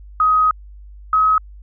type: tone pair in turn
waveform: sine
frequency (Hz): 1259 / 1274.4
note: D#6 / D#6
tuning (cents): +20 / +41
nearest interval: unison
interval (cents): 21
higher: second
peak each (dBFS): -11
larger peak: neither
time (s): 0.2-0.51 / 1.13-1.38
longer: first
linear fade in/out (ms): 2
effects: added 50 Hz sine -36 dBFS peak until 1.62 s